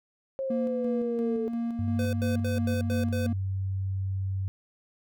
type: linear sweep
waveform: sine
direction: down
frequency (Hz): 539 to 440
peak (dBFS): -28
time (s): 0.39-1.48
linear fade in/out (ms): 0
type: tone with tremolo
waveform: triangle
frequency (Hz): 233.1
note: A#3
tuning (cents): 0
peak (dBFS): -25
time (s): 0.5-3.33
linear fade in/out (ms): 5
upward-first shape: square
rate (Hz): 2.9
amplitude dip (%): 35
type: tone with pitch glide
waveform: sine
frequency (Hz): 98 to 95.93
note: G2 to G2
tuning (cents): 0 to -37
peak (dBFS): -27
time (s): 1.79-4.48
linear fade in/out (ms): 0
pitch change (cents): -37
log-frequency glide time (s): 2.29-2.79
type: tone bursts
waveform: square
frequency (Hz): 508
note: B4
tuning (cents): +49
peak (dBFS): -32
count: 6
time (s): 1.99-3.265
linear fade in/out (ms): 2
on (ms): 140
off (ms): 87
effects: none